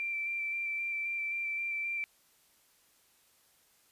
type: tone with vibrato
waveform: sine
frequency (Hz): 2349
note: D7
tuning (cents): 0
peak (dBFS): -32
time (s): 0-2.04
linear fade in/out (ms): 0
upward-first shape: square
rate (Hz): 3.8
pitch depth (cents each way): 12
effects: white hiss -67 dBFS RMS until 3.91 s + resampled to 32000 Hz